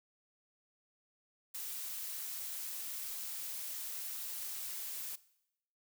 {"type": "noise", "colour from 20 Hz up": "blue", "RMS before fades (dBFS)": -42, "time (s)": [1.54, 5.16], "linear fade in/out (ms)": 10, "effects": ["noise-tail reverb RT60 0.8 s tail -19 dB re dry"]}